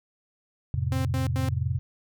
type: chord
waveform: sine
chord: F major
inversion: none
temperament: equal with one note detuned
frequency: 87.31 / 110 / 131.57 Hz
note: F2 / A2 / C3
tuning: 0 / 0 / +10 cents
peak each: -28 / -30 / -28 dBFS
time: 0.74-1.79 s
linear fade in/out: 0 ms
type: tone bursts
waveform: sawtooth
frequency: 262.6 Hz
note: C4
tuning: 6 cents sharp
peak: -26 dBFS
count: 3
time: 0.92-1.488 s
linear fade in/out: 2 ms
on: 130 ms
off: 89 ms
effects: none